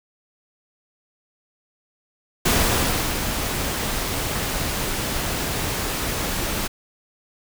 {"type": "noise with ADSR envelope", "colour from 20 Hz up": "pink", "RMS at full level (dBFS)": -18, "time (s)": [2.45, 6.68], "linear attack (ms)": 9, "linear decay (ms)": 690, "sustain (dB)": -7, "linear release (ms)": 15, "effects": []}